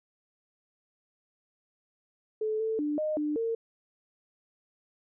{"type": "tone with pitch steps", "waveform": "sine", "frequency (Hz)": [433.3, 442.7, 296.6, 615, 299.1, 456], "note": ["A4", "A4", "D4", "D#5", "D4", "A#4"], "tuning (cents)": [-27, 11, 17, -20, 32, -38], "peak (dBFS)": -27, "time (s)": [2.41, 3.55], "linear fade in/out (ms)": 5, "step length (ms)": 190, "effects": []}